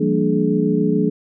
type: tone cluster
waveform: sine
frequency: 168.4 / 195.3 / 228.7 / 293.7 / 424.2 Hz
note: E3 / G3 / A#3 / D4 / G#4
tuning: +37 / -6 / -33 / 0 / +37 cents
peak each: -21 dBFS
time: 0-1.1 s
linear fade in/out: 10 ms
effects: none